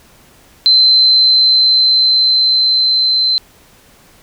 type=tone with level ramp; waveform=sine; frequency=4082 Hz; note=C8; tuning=44 cents flat; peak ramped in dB=-5 to -10 dBFS; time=0.66-3.38 s; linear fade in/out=0 ms; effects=pink hiss -46 dBFS RMS until 4.22 s